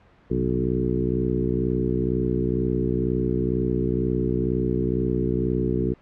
harmonic tone with a mistuned harmonic, 62.1 Hz, B1, 10 cents sharp, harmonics 1 / 2 / 3 / 4 / 5 / 6 / 7, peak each -30 / -28 / -28 / -29 / -29 / -27 / -30 dBFS, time 0.3-5.94 s, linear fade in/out 10 ms, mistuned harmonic 2, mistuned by +68 cents, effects pink hiss -55 dBFS RMS until 6.01 s + low-pass 2000 Hz 12 dB/octave

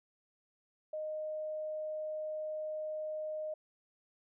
sine tone, 618 Hz, D#5, 12 cents flat, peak -36 dBFS, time 0.93-3.54 s, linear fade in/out 5 ms, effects none

